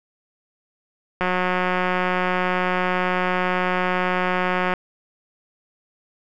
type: click train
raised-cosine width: 0.5 ms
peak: -7 dBFS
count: 643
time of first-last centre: 1.21-4.737 s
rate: 182 Hz
effects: none